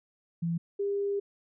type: tone pair in turn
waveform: sine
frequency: 168.2 / 401.6 Hz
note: E3 / G4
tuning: +35 / +42 cents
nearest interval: octave + minor third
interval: 1507 cents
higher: second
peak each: -27 dBFS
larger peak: neither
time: 0.42-0.58 / 0.79-1.2 s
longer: second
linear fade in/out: 10 ms
effects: none